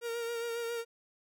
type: tone with vibrato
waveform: 45% pulse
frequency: 466.9 Hz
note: A#4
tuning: 3 cents sharp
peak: -34 dBFS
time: 0.01-0.85 s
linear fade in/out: 50 ms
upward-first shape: sine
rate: 7.3 Hz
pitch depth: 27 cents each way
effects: none